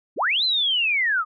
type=linear two-way sweep; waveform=sine; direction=up then down; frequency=155.56 to 4132 to 1197 Hz; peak=-18 dBFS; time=0.16-1.25 s; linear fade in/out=50 ms; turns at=0.44 s; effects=MP3 48 kbps